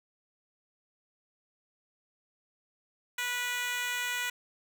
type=tone with high-pass filter; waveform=10% pulse; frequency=490 Hz; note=B4; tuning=14 cents flat; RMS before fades=-33 dBFS; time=3.18-4.3 s; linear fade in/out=5 ms; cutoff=1600 Hz; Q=1.1; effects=none